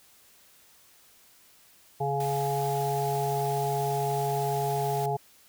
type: harmonic tone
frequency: 140 Hz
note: C#3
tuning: 18 cents sharp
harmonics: 1 / 3 / 5 / 6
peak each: -31 / -31 / -31 / -31 dBFS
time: 2-5.17 s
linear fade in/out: 10 ms
type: noise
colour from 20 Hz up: white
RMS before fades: -42 dBFS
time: 2.2-5.06 s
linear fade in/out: 2 ms
effects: white hiss -58 dBFS RMS until 5.48 s